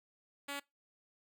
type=tone; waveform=5% pulse; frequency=282.6 Hz; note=C#4; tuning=34 cents sharp; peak=-28 dBFS; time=0.48-0.6 s; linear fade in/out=10 ms; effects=noise-tail reverb RT60 0.2 s tail -23 dB re dry